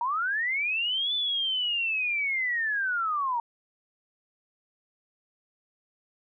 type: linear two-way sweep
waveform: sine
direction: up then down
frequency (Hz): 914 to 3520 to 914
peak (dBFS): -25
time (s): 0.01-3.4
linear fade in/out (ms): 2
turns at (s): 1.14
effects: none